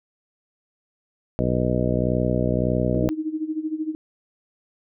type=harmonic tone; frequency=61.74 Hz; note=B1; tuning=in tune; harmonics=1 / 2 / 3 / 4 / 5 / 6 / 7 / 8 / 9 / 10; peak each=-29 / -25 / -26 / -27 / -30 / -30 / -33 / -28 / -38 / -28 dBFS; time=1.39-3.09 s; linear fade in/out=0 ms
type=tone with tremolo; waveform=sine; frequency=312.5 Hz; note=D#4; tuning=8 cents sharp; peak=-21 dBFS; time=2.95-3.95 s; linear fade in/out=0 ms; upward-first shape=sine; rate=13 Hz; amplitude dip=80%
effects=none